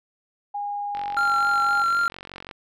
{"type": "tone", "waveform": "sine", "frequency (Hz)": 817, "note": "G#5", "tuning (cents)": -29, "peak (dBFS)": -26, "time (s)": [0.54, 1.83], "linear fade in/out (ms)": 10}
{"type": "click train", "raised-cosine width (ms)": 0.3, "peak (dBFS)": -21, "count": 73, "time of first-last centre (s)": [0.95, 2.512], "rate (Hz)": 46.1}
{"type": "tone with vibrato", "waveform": "triangle", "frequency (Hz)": 1379, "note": "F6", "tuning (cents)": -22, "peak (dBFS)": -17, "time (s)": [1.17, 2.08], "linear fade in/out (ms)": 0, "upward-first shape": "triangle", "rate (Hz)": 3.9, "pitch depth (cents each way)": 21}
{"effects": []}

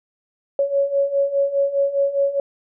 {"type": "beating tone pair", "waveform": "sine", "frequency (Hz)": [554.4, 559.3], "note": ["C#5", "C#5"], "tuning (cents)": [0, 15], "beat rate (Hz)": 4.9, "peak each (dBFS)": [-22, -18], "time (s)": [0.59, 2.4], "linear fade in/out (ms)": 2, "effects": []}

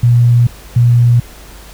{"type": "tone pair in turn", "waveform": "sine", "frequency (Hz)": [120, 120], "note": ["B2", "B2"], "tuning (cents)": [-49, -49], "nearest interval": "unison", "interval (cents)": 0, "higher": "neither", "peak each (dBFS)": [-5, -5], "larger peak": "neither", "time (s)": [[0.03, 0.47], [0.76, 1.2]], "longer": "neither", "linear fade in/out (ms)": 5, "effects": ["added 50 Hz sine -35 dBFS peak until 1.73 s", "pink hiss -37 dBFS RMS until 1.73 s"]}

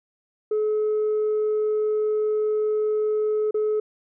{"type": "tone with dropouts", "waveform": "sine", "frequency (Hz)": 427.5, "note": "A4", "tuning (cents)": -50, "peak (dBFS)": -18, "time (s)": [0.51, 3.8], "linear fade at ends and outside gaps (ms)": 5, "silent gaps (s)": [3.51, 3.543], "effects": ["tanh soft clip ceiling -18 dBFS"]}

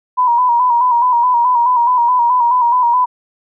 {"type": "tone with vibrato", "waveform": "sine", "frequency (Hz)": 973, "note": "B5", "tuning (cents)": -26, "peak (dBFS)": -9, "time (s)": [0.17, 3.06], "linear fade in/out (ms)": 20, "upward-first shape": "square", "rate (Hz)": 4.7, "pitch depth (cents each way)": 50, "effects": []}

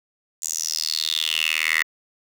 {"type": "tone with high-pass filter sweep", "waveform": "10% pulse", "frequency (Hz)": 79.4, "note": "D#2", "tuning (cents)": 36, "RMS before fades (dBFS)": -24, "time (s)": [0.42, 1.83], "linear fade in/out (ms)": 5, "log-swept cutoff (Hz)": [7100, 1900], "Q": 6.1, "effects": []}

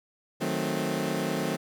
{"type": "chord", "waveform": "20% pulse", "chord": "D# diminished seventh", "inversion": "none", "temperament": "equal with one note detuned", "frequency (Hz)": [155.56, 185, 220, 262.7], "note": ["D#3", "F#3", "A3", "C4"], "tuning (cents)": [0, 0, 0, 7], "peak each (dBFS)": -28, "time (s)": [0.4, 1.57], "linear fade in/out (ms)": 20, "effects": []}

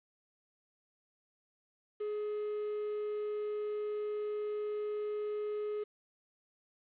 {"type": "tone", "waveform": "triangle", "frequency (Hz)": 420.1, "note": "G#4", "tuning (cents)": 20, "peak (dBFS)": -32, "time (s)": [2, 5.84], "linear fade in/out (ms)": 10, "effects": ["resampled to 8000 Hz", "10-bit"]}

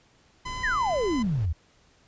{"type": "noise", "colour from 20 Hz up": "brown", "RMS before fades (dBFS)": -39, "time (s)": [0.45, 1.46], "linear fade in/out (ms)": 10}
{"type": "tone", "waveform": "sawtooth", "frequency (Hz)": 1014, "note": "B5", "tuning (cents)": 45, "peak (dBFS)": -29, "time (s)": [0.45, 1.23], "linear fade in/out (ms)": 10}
{"type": "exponential sweep", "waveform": "sine", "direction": "down", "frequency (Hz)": [1975.5, 72.4], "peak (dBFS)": -23, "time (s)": [0.63, 1.53], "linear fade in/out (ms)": 10}
{"effects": ["pink hiss -61 dBFS RMS until 2.07 s", "resampled to 16000 Hz"]}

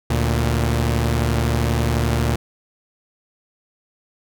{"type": "tone pair together", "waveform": "sawtooth", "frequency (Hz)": [73.58, 116.4], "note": ["D2", "A#2"], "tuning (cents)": [4, -2], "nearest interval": "minor sixth", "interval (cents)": 794, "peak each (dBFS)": [-16, -16], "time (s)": [0.1, 2.36], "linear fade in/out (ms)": 5, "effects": []}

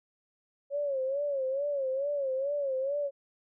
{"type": "tone with vibrato", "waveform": "sine", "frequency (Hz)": 551, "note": "C#5", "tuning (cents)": -11, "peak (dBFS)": -28, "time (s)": [0.7, 3.11], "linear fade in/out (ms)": 50, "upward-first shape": "sine", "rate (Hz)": 2.3, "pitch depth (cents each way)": 100, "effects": []}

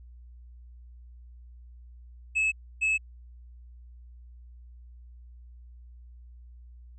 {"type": "tone pair in turn", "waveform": "triangle", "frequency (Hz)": [2594, 2594], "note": ["E7", "E7"], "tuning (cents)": [-28, -28], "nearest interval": "unison", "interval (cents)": 0, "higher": "neither", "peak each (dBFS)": -21, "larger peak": "neither", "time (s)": [[2.35, 2.52], [2.81, 2.98]], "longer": "neither", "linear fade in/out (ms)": 20, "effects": ["added 60 Hz sine -46 dBFS peak until 6.98 s", "resampled to 22050 Hz"]}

